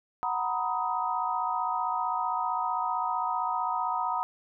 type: chord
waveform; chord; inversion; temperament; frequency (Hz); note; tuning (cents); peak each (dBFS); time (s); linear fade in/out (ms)
sine; B major seventh; second; equal with one note detuned; 740 / 932.3 / 987.8 / 1254.6; F#5 / A#5 / B5 / D#6; 0 / 0 / 0 / +14; -33 / -31 / -33 / -32; 0.23-4.23; 0
effects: none